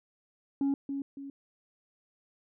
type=tone with echo; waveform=sine; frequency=277.2 Hz; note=C#4; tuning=in tune; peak=-23 dBFS; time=0.61-0.74 s; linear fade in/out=2 ms; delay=280 ms; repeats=2; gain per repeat=-8 dB; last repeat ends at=1.3 s; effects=tanh soft clip ceiling -24 dBFS